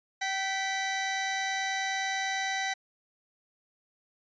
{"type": "tone pair together", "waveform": "sawtooth", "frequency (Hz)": [770, 1969.6], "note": ["G5", "B6"], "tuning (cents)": [-31, -5], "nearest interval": "octave + major third", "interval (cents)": 1626, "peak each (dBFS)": -28, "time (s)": [0.21, 2.74], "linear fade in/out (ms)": 10, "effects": ["resampled to 16000 Hz"]}